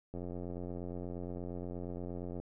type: click train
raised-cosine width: 2 ms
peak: -29 dBFS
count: 201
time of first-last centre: 0.14-2.4 s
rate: 88.5 Hz
effects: none